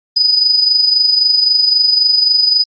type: tone with amplitude modulation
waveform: sine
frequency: 4978 Hz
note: D#8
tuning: in tune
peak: -6 dBFS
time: 0.16-2.64 s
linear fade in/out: 10 ms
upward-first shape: sine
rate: 23.8 Hz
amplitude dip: 55%
effects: Opus 32 kbps